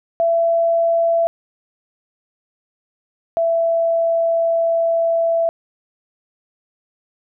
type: tone pair in turn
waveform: sine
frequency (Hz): 670 / 665.8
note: E5 / E5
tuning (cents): +28 / +17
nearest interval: unison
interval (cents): 11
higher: first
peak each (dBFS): -13 / -14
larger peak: first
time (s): 0.2-1.27 / 3.37-5.49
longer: second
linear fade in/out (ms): 0
effects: none